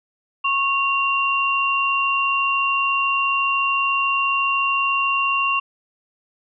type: tone pair together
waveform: sine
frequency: 1098 / 2767 Hz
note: C#6 / F7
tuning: -17 / -17 cents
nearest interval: octave + major third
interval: 1600 cents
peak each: -20 dBFS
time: 0.44-5.6 s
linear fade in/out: 10 ms
effects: none